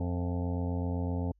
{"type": "harmonic tone with a mistuned harmonic", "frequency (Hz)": 87.8, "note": "F2", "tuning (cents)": 10, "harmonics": [1, 2, 3, 5, 6, 7, 8, 9, 10], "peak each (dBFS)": [-31, -37, -36, -43, -44, -48, -49, -49, -49], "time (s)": [0, 1.32], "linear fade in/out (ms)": 5, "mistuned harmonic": 7, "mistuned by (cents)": 67, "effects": ["added 50 Hz sine -64 dBFS peak until 1.39 s"]}